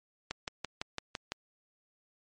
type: click train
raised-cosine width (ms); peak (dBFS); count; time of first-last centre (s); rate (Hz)
0.2; -17; 7; 0.31-1.32; 5.94
effects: MP3 48 kbps